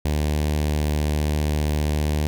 sawtooth tone with notch filter, 75.1 Hz, D2, 39 cents sharp, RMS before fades -22 dBFS, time 0.05-2.27 s, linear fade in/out 0 ms, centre 1300 Hz, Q 1.5, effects none

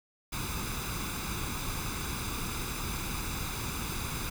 pink noise with comb filter, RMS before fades -35 dBFS, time 0.32-4.3 s, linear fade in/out 10 ms, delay 0.81 ms, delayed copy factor +0.65, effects none

